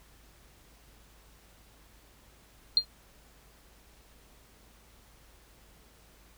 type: tone with exponential decay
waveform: sine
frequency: 4200 Hz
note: C8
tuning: 6 cents sharp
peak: -15 dBFS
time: 2.77-2.85 s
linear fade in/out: 1 ms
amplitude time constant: 17 ms
effects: added 53 Hz sine -60 dBFS peak until 6.37 s + pink hiss -60 dBFS RMS until 6.37 s